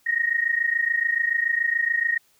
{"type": "tone pair together", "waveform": "sine", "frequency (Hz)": [1857, 1884], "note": ["A#6", "A#6"], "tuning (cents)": [-7, 18], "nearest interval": "unison", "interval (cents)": 25, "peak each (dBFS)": -23, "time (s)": [0.06, 2.18], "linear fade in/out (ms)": 10, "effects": ["white hiss -62 dBFS RMS until 2.39 s"]}